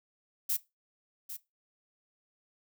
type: noise with echo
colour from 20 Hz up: violet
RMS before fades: -30 dBFS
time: 0.49-0.57 s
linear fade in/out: 10 ms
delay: 800 ms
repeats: 1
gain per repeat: -11 dB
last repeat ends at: 1.37 s
effects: noise-tail reverb RT60 0.2 s tail -17 dB re dry